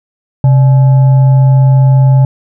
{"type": "tone with frequency modulation", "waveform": "sine", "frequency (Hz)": 132.6, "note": "C3", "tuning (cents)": 23, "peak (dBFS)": -3, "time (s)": [0.44, 2.25], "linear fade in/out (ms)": 2, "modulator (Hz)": 722, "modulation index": 0.2, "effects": []}